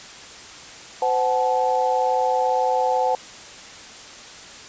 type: tone cluster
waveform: sine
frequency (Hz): 513 / 747 / 865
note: C5 / F#5 / A5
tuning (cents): -34 / +16 / -30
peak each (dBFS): -22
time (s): 1.02-3.15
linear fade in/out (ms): 2
effects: white hiss -40 dBFS RMS until 4.68 s + resampled to 16000 Hz